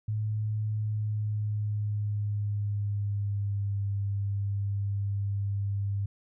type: tone with pitch glide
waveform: sine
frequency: 107.2 to 100.02 Hz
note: A2 to G2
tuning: -45 to +35 cents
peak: -27 dBFS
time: 0.08-6.06 s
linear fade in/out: 5 ms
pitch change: -120 cents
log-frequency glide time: 0.74-3.84 s
effects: none